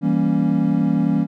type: chord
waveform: triangle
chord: E diminished seventh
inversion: none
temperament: equal with one note detuned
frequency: 164.81 / 196 / 233.8 / 277.2 Hz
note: E3 / G3 / Bb3 / Db4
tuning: 0 / 0 / +5 / 0 cents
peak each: -19 dBFS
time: 0.01-1.27 s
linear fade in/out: 50 ms
effects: none